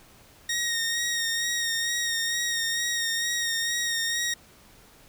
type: tone with vibrato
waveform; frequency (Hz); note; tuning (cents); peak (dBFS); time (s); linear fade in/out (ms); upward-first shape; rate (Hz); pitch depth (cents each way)
15% pulse; 1864.7; A#6; 0; -19; 0.49-4.34; 5; sine; 2.2; 27
effects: pink hiss -54 dBFS RMS until 5.08 s